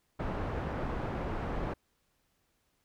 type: low-pass noise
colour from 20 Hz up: pink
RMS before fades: -35 dBFS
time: 0.19-1.74 s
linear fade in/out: 10 ms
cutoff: 1200 Hz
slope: 12 dB/octave
effects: pink hiss -75 dBFS RMS until 2.84 s